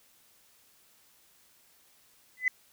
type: tone with exponential growth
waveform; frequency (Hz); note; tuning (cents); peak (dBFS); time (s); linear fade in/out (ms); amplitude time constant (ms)
sine; 2012; B6; +32; -18; 2.37-2.48; 2; 23
effects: tanh soft clip ceiling -15 dBFS + white hiss -63 dBFS RMS until 2.72 s